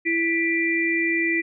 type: tone cluster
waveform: sine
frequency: 332.1 / 1972 / 2367 Hz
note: E4 / B6 / D7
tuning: +13 / -3 / +13 cents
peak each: -24 / -23 / -25 dBFS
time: 0.05-1.42 s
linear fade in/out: 20 ms
effects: none